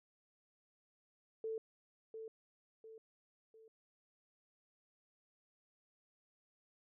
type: tone with echo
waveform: sine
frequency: 443.9 Hz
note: A4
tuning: 15 cents sharp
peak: -38 dBFS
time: 1.44-1.58 s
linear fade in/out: 2 ms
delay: 700 ms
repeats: 3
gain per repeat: -7 dB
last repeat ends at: 3.68 s
effects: none